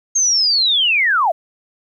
sine linear sweep, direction down, 6490 to 601 Hz, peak -12 dBFS, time 0.15-1.32 s, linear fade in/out 10 ms, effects 9-bit

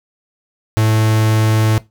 45% pulse tone, 109.3 Hz, A2, 11 cents flat, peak -11 dBFS, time 0.77-1.78 s, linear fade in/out 0 ms, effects noise-tail reverb RT60 0.2 s tail -18 dB re dry

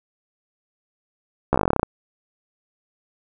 slowing click train, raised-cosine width 1 ms, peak -3 dBFS, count 14, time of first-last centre 1.53-1.831 s, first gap 14 ms, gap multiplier 1.08, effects none

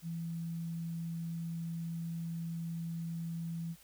sine tone, 166.4 Hz, E3, 17 cents sharp, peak -36 dBFS, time 0.02-3.76 s, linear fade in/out 50 ms, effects added 55 Hz sine -69 dBFS peak until 3.83 s + white hiss -61 dBFS RMS until 3.83 s

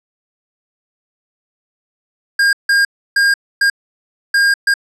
square tone bursts at uneven times, 1614 Hz, G#6, 50 cents flat, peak -10 dBFS, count 6, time 2.39-2.53 / 2.69-2.85 / 3.16-3.34 / 3.61-3.7 / 4.34-4.54 / 4.67-4.74 s, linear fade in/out 5 ms, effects low-pass 8000 Hz 12 dB/octave

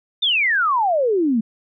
sine exponential sweep, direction down, 3673 to 211.8 Hz, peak -15 dBFS, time 0.22-1.41 s, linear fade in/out 10 ms, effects none

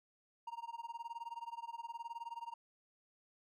triangle tone with tremolo, 932.3 Hz, A#5, in tune, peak -38 dBFS, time 0.47-2.54 s, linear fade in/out 5 ms, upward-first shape sine, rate 19 Hz, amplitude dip 95%, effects none

